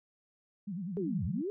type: tone with vibrato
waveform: sine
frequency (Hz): 185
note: F#3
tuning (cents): 0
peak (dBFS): -35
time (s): 0.67-1.42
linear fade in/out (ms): 10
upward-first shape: sine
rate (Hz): 10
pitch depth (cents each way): 200
type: linear two-way sweep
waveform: sine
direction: down then up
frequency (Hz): 426 to 70.5 to 426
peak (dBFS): -32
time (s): 0.97-1.5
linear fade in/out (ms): 0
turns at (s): 1.25
effects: none